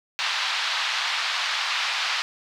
white band-pass noise, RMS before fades -26 dBFS, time 0.19-2.22 s, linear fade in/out 0 ms, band 870 to 4300 Hz, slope 24 dB/octave, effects none

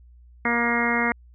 harmonic tone, 236.5 Hz, A#3, 25 cents sharp, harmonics 1 / 2 / 3 / 4 / 5 / 6 / 7 / 8 / 9, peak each -26 / -30 / -31 / -30 / -31 / -30 / -32 / -27 / -26 dBFS, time 0.45-1.12 s, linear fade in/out 2 ms, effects added 60 Hz sine -47 dBFS peak until 1.34 s

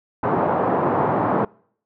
white band-pass noise, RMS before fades -20 dBFS, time 0.23-1.45 s, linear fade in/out 5 ms, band 120 to 1000 Hz, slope 24 dB/octave, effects noise-tail reverb RT60 0.6 s tail -26 dB re dry

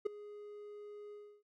triangle tone with ADSR envelope, 415.3 Hz, G#4, in tune, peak -26 dBFS, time 0.05-1.43 s, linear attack 14 ms, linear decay 7 ms, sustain -19 dB, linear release 310 ms, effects none

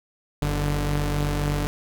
sawtooth tone pair together, 47.69 / 146.83 Hz, G1 / D3, -47 / 0 cents, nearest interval octave + perfect fifth, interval 1947 cents, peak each -21 dBFS, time 0.42-1.67 s, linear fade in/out 0 ms, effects none

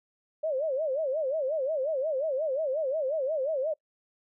sine tone with vibrato, 577 Hz, D5, 31 cents flat, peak -26 dBFS, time 0.43-3.74 s, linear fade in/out 10 ms, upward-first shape sine, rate 5.6 Hz, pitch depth 200 cents each way, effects noise-tail reverb RT60 0.1 s tail -24 dB re dry

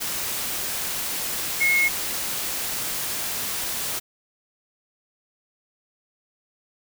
sine tone in noise, 2166 Hz, C#7, 41 cents flat, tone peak -17 dBFS, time 1.6-1.89 s, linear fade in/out 20 ms, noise white, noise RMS -28 dBFS, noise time 0-4 s, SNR +8 dB, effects none

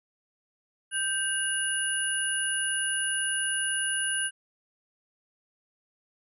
sine tone cluster, 1561 / 2868 / 9970 Hz, G6 / F7 / D#9, -8 / +45 / +2 cents, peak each -30 / -33 / -29 dBFS, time 0.91-4.31 s, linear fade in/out 50 ms, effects none

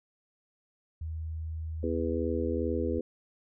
sine tone with pitch glide, 79.8 to 79.29 Hz, D#2 to D#2, +44 to +33 cents, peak -33 dBFS, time 1.01-2.99 s, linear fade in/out 5 ms, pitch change -11 cents, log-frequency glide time 1.82-2.88 s
harmonic tone, 82.4 Hz, E2, in tune, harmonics 3 / 4 / 5 / 6, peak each -34 / -34 / -34 / -34 dBFS, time 1.83-3.01 s, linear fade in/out 5 ms
effects none

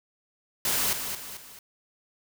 white noise with echo, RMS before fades -26 dBFS, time 0.65-0.93 s, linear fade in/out 2 ms, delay 220 ms, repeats 3, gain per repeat -7 dB, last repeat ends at 1.59 s, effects none

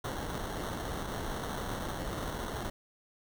pink noise with sample-and-hold, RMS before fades -37 dBFS, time 0.04-2.7 s, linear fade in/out 5 ms, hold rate 2450 Hz, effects none

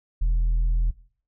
sine tone with tanh clipping, 41.2 Hz, E1, in tune, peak -19 dBFS, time 0.21-0.91 s, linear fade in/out 10 ms, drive 2 dB, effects noise-tail reverb RT60 0.5 s tail -19 dB re dry

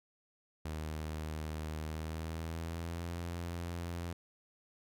sawtooth tone with pitch glide, 77.8 to 85.83 Hz, D#2 to F2, 0 to -30 cents, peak -34 dBFS, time 0.65-4.13 s, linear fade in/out 5 ms, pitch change +170 cents, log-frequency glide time 1.82-3.14 s, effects none

